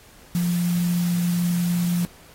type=tone in noise; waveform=sine; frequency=174.61 Hz; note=F3; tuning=in tune; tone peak=-19 dBFS; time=0.35-2.05 s; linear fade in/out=0 ms; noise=white; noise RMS=-36 dBFS; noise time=0.35-2.05 s; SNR=+14 dB; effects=pink hiss -50 dBFS RMS until 2.34 s + AAC 48 kbps